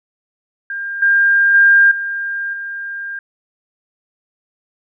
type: tone with level steps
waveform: sine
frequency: 1602 Hz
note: G6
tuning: 37 cents sharp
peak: -21 / -9 / -6 / -19 / -23 dBFS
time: 0.7-3.19 s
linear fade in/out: 2 ms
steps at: 1.02 / 1.54 / 1.91 / 2.53 s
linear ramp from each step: 5 ms
effects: none